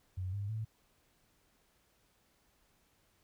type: tone with pitch steps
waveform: sine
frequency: 92.5 / 100.87 / 110 Hz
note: F#2 / G2 / A2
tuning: 0 / +50 / 0 cents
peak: -35 dBFS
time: 0.17-0.65 s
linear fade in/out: 10 ms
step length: 160 ms
effects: pink hiss -72 dBFS RMS until 3.23 s